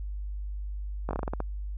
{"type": "slowing click train", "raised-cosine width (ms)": 1, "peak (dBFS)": -17, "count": 9, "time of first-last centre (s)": [1.09, 1.403], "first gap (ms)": 19, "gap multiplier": 1.2, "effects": ["added 50 Hz sine -32 dBFS peak until 1.77 s"]}